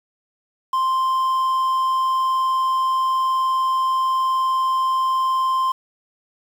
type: tone with quantisation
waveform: triangle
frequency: 1046.5 Hz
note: C6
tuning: in tune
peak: -15 dBFS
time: 0.73-5.72 s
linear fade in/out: 5 ms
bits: 7
effects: none